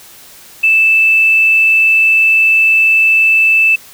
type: tone with tanh clipping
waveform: triangle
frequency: 2637 Hz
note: E7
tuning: in tune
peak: -6 dBFS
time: 0.63-3.76 s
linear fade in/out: 10 ms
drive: 3 dB
effects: white hiss -38 dBFS RMS until 3.93 s